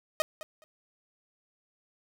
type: tone with echo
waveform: sawtooth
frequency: 622.3 Hz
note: D#5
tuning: in tune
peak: -20 dBFS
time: 0.2-0.22 s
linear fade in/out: 0 ms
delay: 210 ms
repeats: 2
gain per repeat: -15 dB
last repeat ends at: 0.64 s
effects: none